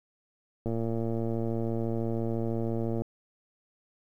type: click train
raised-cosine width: 2 ms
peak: -19 dBFS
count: 270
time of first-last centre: 0.66-3.02 s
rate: 114 Hz
effects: 10-bit